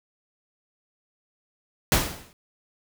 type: noise with exponential decay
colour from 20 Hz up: pink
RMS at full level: -17 dBFS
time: 1.92-2.33 s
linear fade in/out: 1 ms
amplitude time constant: 87 ms
effects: none